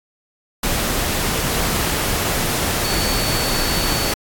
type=tone in noise; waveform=sine; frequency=4467 Hz; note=C#8; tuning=12 cents sharp; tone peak=-25 dBFS; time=2.84-4.12 s; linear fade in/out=5 ms; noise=pink; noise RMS=-20 dBFS; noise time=0.63-4.14 s; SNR=-8 dB; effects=AAC 64 kbps